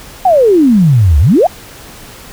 sine exponential two-way sweep, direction down then up, 784 to 68 to 784 Hz, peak -4 dBFS, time 0.25-1.47 s, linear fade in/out 5 ms, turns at 1.19 s, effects pink hiss -33 dBFS RMS until 2.32 s

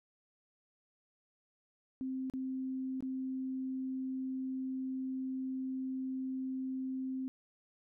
sine tone with dropouts, 261.6 Hz, C4, in tune, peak -35 dBFS, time 2.01-7.28 s, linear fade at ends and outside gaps 0 ms, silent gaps 2.299-2.337 / 3.006-3.025 s, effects none

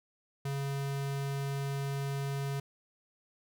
square tone, 138.9 Hz, C#3, 4 cents sharp, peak -33 dBFS, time 0.45-2.6 s, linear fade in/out 5 ms, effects none

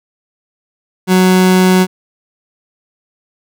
30% pulse tone, 185 Hz, F#3, in tune, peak -4 dBFS, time 1.07-1.87 s, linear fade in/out 50 ms, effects none

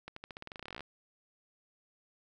accelerating click train, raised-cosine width 0.3 ms, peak -27 dBFS, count 20, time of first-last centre 0.08-0.807 s, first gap 84 ms, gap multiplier 0.9, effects none

